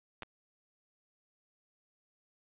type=clicks; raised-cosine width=0.3 ms; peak=-24 / -29 dBFS; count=2; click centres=0.223 / 0.232 s; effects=resampled to 8000 Hz + 11-bit